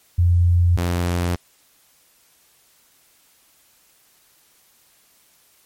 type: tone pair in turn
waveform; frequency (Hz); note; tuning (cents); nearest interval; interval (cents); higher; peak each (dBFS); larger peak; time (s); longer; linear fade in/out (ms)
sine / sawtooth; 87.31 / 87.63; F2 / F2; 0 / +6; unison; 6; second; -12 / -15; first; 0.18-0.77 / 0.77-1.36; neither; 10
effects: white hiss -57 dBFS RMS until 5.65 s + MP3 64 kbps